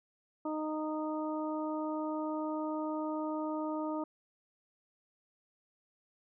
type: harmonic tone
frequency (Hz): 308.9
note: D#4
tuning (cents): -12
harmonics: 1 / 2 / 3 / 4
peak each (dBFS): -35 / -39 / -41 / -44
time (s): 0.45-4.04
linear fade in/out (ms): 5
effects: none